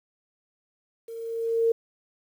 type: tone with level ramp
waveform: sine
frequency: 457.6 Hz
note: A#4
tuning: 32 cents flat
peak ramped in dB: -36 to -17 dBFS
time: 1.08-1.72 s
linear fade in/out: 5 ms
effects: 9-bit